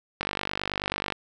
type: click train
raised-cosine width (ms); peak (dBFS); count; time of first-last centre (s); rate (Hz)
0.3; -11; 46; 0.21-1.123; 49.3
effects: none